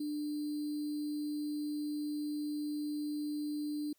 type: tone with sample-and-hold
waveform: sine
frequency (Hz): 297.5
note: D4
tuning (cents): +22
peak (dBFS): -34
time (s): 0-3.93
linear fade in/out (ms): 5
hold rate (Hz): 4410
effects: white hiss -74 dBFS RMS until 3.98 s